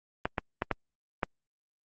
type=clicks; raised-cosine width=0.5 ms; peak=-12 dBFS; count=5; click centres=0.255 / 0.382 / 0.621 / 0.713 / 1.232 s; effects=Opus 24 kbps